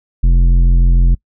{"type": "tone with tanh clipping", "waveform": "sine", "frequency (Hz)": 43.36, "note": "F1", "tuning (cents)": -12, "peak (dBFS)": -8, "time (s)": [0.23, 1.15], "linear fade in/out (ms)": 10, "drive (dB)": 10, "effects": ["noise-tail reverb RT60 0.1 s tail -25 dB re dry"]}